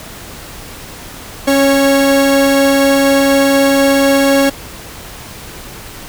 45% pulse tone pair together, 274.5 / 553.1 Hz, C#4 / C#5, -17 / -4 cents, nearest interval octave, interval 1213 cents, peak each -11 dBFS, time 1.47-4.5 s, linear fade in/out 10 ms, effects pink hiss -31 dBFS RMS until 6.08 s

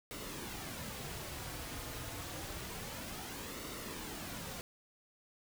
pink noise with flanger, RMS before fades -44 dBFS, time 0.11-4.61 s, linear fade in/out 0 ms, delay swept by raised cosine 1.2 to 5.3 ms, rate 0.28 Hz, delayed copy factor -0.5, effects none

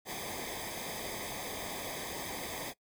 pink noise with comb filter, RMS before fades -40 dBFS, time 0.05-2.74 s, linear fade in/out 50 ms, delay 0.71 ms, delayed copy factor -0.8, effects noise-tail reverb RT60 0.1 s tail -21 dB re dry

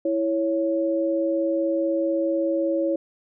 sine tone pair together, 329.6 / 554.4 Hz, E4 / C#5, 0 / 0 cents, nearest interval major sixth, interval 900 cents, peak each -23 dBFS, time 0.05-2.96 s, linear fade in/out 5 ms, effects none

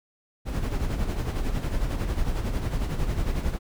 brown noise with tremolo, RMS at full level -24 dBFS, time 0.45-3.59 s, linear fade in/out 50 ms, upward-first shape sine, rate 11 Hz, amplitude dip 55%, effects none

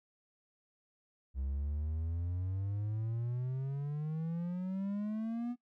triangle exponential sweep, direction up, 65.3 to 246 Hz, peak -32 dBFS, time 1.34-5.56 s, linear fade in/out 50 ms, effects noise-tail reverb RT60 0.1 s tail -17 dB re dry

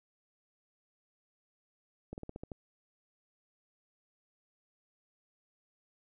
slowing click train, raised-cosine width 2 ms, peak -28 dBFS, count 7, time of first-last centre 2.13-2.518 s, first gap 49 ms, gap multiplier 1.11, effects none

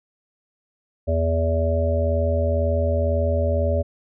harmonic tone, 82 Hz, E2, 9 cents flat, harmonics 1 / 3 / 5 / 7 / 8, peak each -20 / -30 / -30 / -23 / -30 dBFS, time 1.07-3.83 s, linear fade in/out 20 ms, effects none

